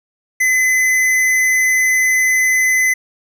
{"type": "tone with hard clipping", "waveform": "sine", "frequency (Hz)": 2028, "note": "B6", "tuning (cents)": 45, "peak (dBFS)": -13, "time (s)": [0.4, 2.94], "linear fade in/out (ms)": 10, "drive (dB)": 13, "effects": []}